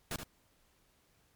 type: noise with echo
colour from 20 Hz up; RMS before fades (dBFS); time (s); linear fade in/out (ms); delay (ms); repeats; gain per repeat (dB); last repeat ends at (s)
pink; -37; 0.11-0.16; 2; 74; 1; -7; 0.234
effects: pink hiss -70 dBFS RMS until 1.35 s + MP3 96 kbps